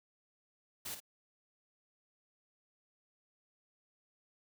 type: noise with echo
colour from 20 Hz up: white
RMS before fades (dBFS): -42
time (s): 0.85-0.95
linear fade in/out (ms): 10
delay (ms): 53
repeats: 1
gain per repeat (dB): -8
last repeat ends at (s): 1.003
effects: none